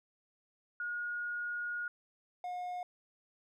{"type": "tone pair in turn", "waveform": ["sine", "triangle"], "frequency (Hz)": [1438, 719], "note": ["F#6", "F#5"], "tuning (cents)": [-50, -50], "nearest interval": "octave", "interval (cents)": 1200, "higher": "first", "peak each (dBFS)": [-35, -35], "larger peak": "neither", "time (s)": [[0.8, 1.88], [2.44, 2.83]], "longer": "first", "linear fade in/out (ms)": 2, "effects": []}